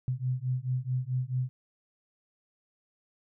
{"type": "beating tone pair", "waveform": "sine", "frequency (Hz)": [125.3, 129.9], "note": ["B2", "C3"], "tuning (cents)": [25, -12], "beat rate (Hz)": 4.6, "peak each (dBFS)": -31, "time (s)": [0.08, 1.49], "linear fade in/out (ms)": 0, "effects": []}